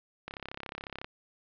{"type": "click train", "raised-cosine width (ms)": 0.3, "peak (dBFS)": -22, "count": 27, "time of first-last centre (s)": [0.28, 1.045], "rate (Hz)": 34, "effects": ["low-pass 4000 Hz 12 dB/octave"]}